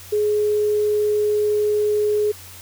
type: tone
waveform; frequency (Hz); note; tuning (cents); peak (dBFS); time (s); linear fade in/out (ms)
sine; 420; G#4; +19; -16; 0.12-2.32; 10
effects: added 91 Hz sine -44 dBFS peak until 2.61 s + white hiss -41 dBFS RMS until 2.61 s